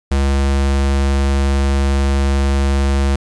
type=tone; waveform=square; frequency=68.8 Hz; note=C#2; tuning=12 cents flat; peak=-13 dBFS; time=0.11-3.16 s; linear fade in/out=5 ms; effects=resampled to 22050 Hz + 8-bit